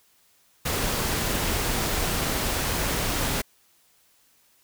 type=noise; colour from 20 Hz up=pink; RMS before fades=-26 dBFS; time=0.65-3.42 s; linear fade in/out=10 ms; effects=white hiss -62 dBFS RMS until 4.63 s